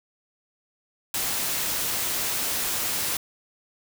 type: noise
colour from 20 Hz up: white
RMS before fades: -27 dBFS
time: 1.14-3.17 s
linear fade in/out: 2 ms
effects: none